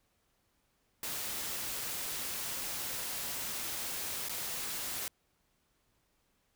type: noise with dropouts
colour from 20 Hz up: white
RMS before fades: -38 dBFS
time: 1.03-5.08 s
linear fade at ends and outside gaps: 1 ms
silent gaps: 4.286-4.294 s
effects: pink hiss -75 dBFS RMS until 6.55 s